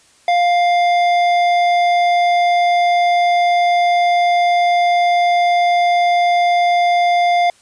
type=tone with hard clipping; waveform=sine; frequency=701 Hz; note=F5; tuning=6 cents sharp; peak=-13 dBFS; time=0.28-7.5 s; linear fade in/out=2 ms; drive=11 dB; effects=white hiss -51 dBFS RMS until 7.61 s + resampled to 22050 Hz